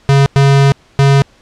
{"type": "tone bursts at uneven times", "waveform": "square", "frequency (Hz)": 138.59, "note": "C#3", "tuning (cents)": 0, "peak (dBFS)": -6, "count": 3, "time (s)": [[0.09, 0.26], [0.36, 0.72], [0.99, 1.22]], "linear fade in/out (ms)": 0, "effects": ["pink hiss -48 dBFS RMS until 1.41 s", "low-pass 6000 Hz 12 dB/octave"]}